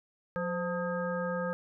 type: harmonic tone with a mistuned harmonic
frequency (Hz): 179.2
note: F3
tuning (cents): +45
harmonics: 1 / 3 / 5 / 7 / 9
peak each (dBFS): -35 / -33 / -43 / -39 / -40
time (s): 0.36-1.53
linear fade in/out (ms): 0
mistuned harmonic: 3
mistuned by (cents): -65
effects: none